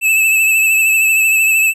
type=tone with vibrato; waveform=square; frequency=2622 Hz; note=E7; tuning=10 cents flat; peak=-10 dBFS; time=0.01-1.74 s; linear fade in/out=50 ms; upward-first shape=triangle; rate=13 Hz; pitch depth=41 cents each way; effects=none